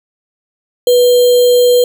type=tone with sample-and-hold; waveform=sine; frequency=490.3 Hz; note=B4; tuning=13 cents flat; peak=-5 dBFS; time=0.87-1.84 s; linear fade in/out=2 ms; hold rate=3675 Hz; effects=none